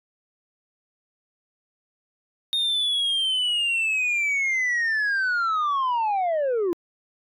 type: linear sweep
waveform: sine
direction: down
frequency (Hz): 3700 to 329.6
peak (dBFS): -18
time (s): 2.53-6.73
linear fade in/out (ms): 0
effects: tanh soft clip ceiling -20 dBFS